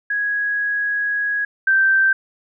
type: tone pair in turn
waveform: sine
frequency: 1661 / 1562.1 Hz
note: G#6 / G6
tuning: 0 / -7 cents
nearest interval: minor second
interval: 107 cents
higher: first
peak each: -18 / -12 dBFS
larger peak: second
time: 0.1-1.45 / 1.67-2.13 s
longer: first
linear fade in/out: 5 ms
effects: none